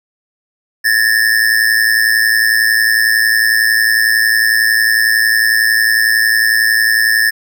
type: ring-modulated tone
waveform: square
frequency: 1760 Hz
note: A6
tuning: in tune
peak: -7 dBFS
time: 0.84-7.31 s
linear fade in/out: 20 ms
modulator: 55.5 Hz
effects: none